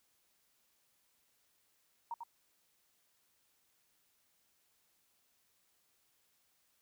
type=tone with echo; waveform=sine; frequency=932.3 Hz; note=A#5; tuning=in tune; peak=-37 dBFS; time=2.11-2.14 s; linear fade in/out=2 ms; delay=95 ms; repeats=1; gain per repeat=-5 dB; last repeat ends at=2.235 s; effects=white hiss -75 dBFS RMS until 6.81 s